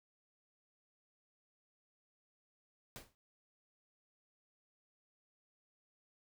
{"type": "noise with exponential decay", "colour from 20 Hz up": "pink", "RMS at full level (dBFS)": -45, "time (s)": [2.96, 3.15], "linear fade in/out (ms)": 0, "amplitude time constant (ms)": 40, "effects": []}